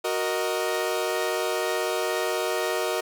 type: chord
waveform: sawtooth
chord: D# minor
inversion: first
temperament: equal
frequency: 370 / 466.2 / 622.3 Hz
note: F#4 / A#4 / D#5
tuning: 0 / 0 / 0 cents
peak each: -25 dBFS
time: 0.04-3.01 s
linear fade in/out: 10 ms
effects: none